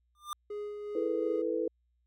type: tone with exponential growth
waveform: square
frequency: 1197 Hz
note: D6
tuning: 33 cents sharp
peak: -32 dBFS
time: 0.15-0.33 s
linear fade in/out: 1 ms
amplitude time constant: 38 ms
type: tone with tremolo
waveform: triangle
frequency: 415.3 Hz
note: G#4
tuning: in tune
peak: -33 dBFS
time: 0.5-1.42 s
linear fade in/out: 5 ms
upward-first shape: sine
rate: 2.7 Hz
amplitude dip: 35%
type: chord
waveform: sine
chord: E suspended fourth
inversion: none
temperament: equal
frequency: 329.6 / 440 / 493.9 Hz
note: E4 / A4 / B4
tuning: 0 / 0 / 0 cents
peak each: -34 / -33 / -33 dBFS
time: 0.95-1.68 s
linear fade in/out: 5 ms
effects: added 60 Hz sine -70 dBFS peak until 2.06 s